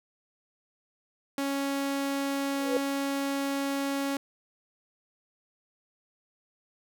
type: tone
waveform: sawtooth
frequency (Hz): 277.2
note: C#4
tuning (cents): 0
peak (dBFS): -24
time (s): 1.38-4.17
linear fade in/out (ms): 2
type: tone with exponential growth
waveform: sine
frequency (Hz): 500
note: B4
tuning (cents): +21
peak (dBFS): -21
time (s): 2.52-2.77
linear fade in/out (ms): 1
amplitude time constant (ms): 54
effects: none